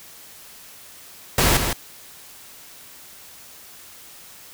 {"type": "noise with echo", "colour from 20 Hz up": "pink", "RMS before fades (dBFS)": -17, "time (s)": [1.38, 1.57], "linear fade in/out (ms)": 2, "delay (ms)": 160, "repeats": 1, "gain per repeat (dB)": -6, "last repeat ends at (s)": 1.73, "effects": ["white hiss -44 dBFS RMS until 4.53 s"]}